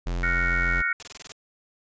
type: tone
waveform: square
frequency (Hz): 43.65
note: F1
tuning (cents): 0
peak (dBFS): -26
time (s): 0.06-0.82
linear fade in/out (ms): 10
type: chord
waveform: sine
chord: Gb major seventh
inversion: third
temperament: equal with one note detuned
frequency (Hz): 1396.9 / 1475.7 / 1864.7 / 2217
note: F6 / Gb6 / Bb6 / Db7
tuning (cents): 0 / -5 / 0 / 0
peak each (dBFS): -28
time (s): 0.23-0.93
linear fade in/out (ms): 5
type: noise bursts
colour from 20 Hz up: white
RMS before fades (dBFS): -38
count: 7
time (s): 1-1.32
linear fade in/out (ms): 0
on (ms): 26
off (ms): 23
effects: resampled to 16000 Hz